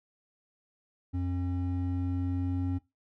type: tone pair together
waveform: triangle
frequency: 90.1 / 270 Hz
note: F#2 / C#4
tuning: -45 / -45 cents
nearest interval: octave + perfect fifth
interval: 1900 cents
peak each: -28 / -31 dBFS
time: 1.13-2.79 s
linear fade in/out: 20 ms
effects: noise-tail reverb RT60 0.2 s tail -18 dB re dry